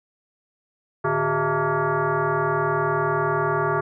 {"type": "tone with frequency modulation", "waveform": "sine", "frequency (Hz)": 370, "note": "F#4", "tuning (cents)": 0, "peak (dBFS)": -19, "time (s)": [1.04, 3.81], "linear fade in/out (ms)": 10, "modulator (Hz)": 260, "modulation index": 4.2, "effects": []}